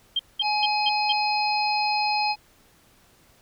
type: tone bursts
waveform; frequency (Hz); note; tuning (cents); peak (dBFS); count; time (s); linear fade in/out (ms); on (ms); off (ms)
sine; 3170; G7; +19; -20; 5; 0.16-1.125; 5; 33; 200
type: harmonic tone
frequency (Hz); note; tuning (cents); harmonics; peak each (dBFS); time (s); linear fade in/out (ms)
840; G#5; +19; 1 / 3 / 5 / 6; -23 / -28 / -30 / -31; 0.41-2.36; 50
effects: pink hiss -58 dBFS RMS until 3.41 s